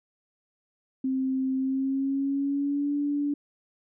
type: tone with pitch glide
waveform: sine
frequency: 263.1 to 288.6 Hz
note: C4 to D4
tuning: +10 to -30 cents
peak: -24 dBFS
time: 1.04-3.34 s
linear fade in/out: 5 ms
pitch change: +160 cents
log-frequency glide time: 1.56-2.94 s
effects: none